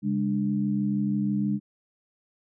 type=tone cluster; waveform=sine; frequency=136.1 / 202.4 / 294.8 Hz; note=C#3 / G#3 / D4; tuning=-31 / -44 / +7 cents; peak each=-32 / -24 / -31 dBFS; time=0.02-1.6 s; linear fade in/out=50 ms; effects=none